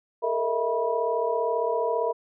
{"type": "tone cluster", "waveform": "sine", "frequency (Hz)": [424.3, 462.1, 630, 665, 974], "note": ["G#4", "A#4", "D#5", "E5", "B5"], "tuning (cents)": [37, -15, 21, 15, -24], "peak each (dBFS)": [-33, -26, -32, -30, -29], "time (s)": [0.22, 2.13], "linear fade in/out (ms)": 20, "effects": []}